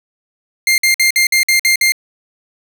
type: tone bursts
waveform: sawtooth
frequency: 2107 Hz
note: C7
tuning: 12 cents sharp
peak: -6 dBFS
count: 8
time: 0.67-1.921 s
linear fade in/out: 2 ms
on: 110 ms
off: 53 ms
effects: none